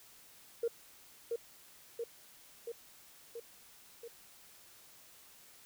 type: tone with echo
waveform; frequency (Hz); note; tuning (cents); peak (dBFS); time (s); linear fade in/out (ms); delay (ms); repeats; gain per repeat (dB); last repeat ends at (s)
sine; 466.2; A#4; 0; -29; 0.63-0.68; 5; 680; 5; -3; 4.08
effects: tanh soft clip ceiling -25 dBFS + white hiss -59 dBFS RMS until 5.65 s